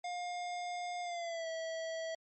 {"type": "tone with pitch glide", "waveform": "square", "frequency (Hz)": [710, 651.1], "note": ["F5", "E5"], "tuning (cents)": [28, -22], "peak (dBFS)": -38, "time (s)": [0.04, 2.15], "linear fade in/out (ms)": 5, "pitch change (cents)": -150, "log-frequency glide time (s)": [1.02, 1.48], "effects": ["MP3 32 kbps"]}